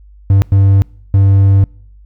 triangle tone bursts at uneven times, 98 Hz, G2, in tune, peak -3 dBFS, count 3, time 0.3-0.42 / 0.52-0.82 / 1.14-1.64 s, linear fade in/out 0 ms, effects noise-tail reverb RT60 0.6 s tail -25 dB re dry + added 50 Hz sine -37 dBFS peak until 2.05 s

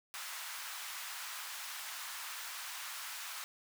pink high-pass noise, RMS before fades -44 dBFS, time 0.14-3.44 s, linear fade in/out 0 ms, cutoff 1000 Hz, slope 24 dB/octave, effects none

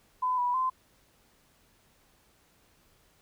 sine tone with pitch steps, 1009 / 980 / 1032 Hz, B5 / B5 / C6, +37 / -14 / -24 cents, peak -25 dBFS, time 0.22-0.7 s, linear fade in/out 10 ms, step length 160 ms, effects pink hiss -65 dBFS RMS until 3.21 s

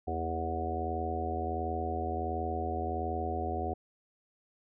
harmonic tone with a mistuned harmonic, 81.4 Hz, E2, 21 cents flat, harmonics 1 / 3 / 4 / 5 / 6 / 7 / 8 / 9, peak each -36 / -42 / -41 / -39 / -44 / -44 / -47 / -35 dBFS, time 0.07-3.74 s, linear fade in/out 10 ms, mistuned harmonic 3, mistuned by -61 cents, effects none

